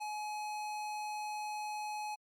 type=tone with hard clipping; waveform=sine; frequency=845 Hz; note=G#5; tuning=30 cents sharp; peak=-39 dBFS; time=0-2.16 s; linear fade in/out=20 ms; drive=18 dB; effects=MP3 96 kbps